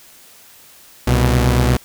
sawtooth tone pair together, 65.4 / 122.22 Hz, C2 / B2, 0 / -18 cents, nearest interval major seventh, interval 1082 cents, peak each -11 dBFS, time 1.07-1.77 s, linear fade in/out 5 ms, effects white hiss -45 dBFS RMS until 1.84 s

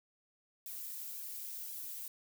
violet noise with flanger, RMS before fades -44 dBFS, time 0.66-2.08 s, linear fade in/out 2 ms, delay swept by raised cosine 1.2 to 3.3 ms, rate 1.9 Hz, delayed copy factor +0.85, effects none

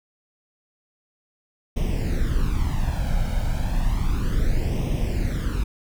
brown noise with flanger, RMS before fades -22 dBFS, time 1.76-5.64 s, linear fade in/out 10 ms, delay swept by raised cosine 0.34 to 1.34 ms, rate 0.32 Hz, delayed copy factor +0.75, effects none

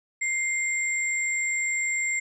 sine tone pair together, 2100 / 7453 Hz, C7 / A#8, +6 / -1 cents, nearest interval octave + minor seventh, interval 2193 cents, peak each -25 / -30 dBFS, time 0.21-2.2 s, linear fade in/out 10 ms, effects none

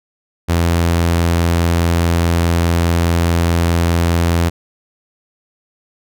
sawtooth tone, 84.8 Hz, E2, 50 cents sharp, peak -8 dBFS, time 0.48-4.5 s, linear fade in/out 20 ms, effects none

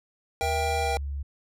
square chord, E diminished, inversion second, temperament just, 474.7 / 659.3 / 791.1 Hz, Bb4 / E5 / G5, +31 / 0 / +16 cents, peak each -32 / -34 / -28 dBFS, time 0.41-0.97 s, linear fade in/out 0 ms
sine tone with pitch glide, 77.5 to 70.25 Hz, D#2 to C#2, -6 to +24 cents, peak -29 dBFS, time 0.42-1.23 s, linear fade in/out 10 ms, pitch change -170 cents, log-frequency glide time 0.82-0.91 s
effects low-pass 12000 Hz 12 dB/octave

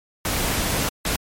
pink noise bursts at uneven times, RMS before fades -23 dBFS, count 2, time 0.25-0.89 / 1.05-1.16 s, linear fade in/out 2 ms, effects MP3 64 kbps

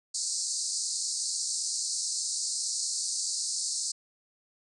white band-pass noise, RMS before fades -32 dBFS, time 0.14-3.92 s, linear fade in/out 10 ms, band 4200 to 9000 Hz, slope 96 dB/octave, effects none

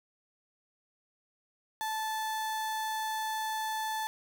35% pulse tone, 874 Hz, A5, 12 cents flat, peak -30 dBFS, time 1.81-4.07 s, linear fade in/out 0 ms, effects none

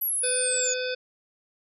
sine linear sweep, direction down, 11840 to 6645 Hz, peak -24 dBFS, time 0.01-0.74 s, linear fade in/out 10 ms
harmonic tone, 505 Hz, B4, 39 cents sharp, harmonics 1 / 3 / 5 / 7 / 9 / 10, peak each -29 / -34 / -36 / -37 / -39 / -39 dBFS, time 0.23-0.95 s, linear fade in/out 10 ms
effects none

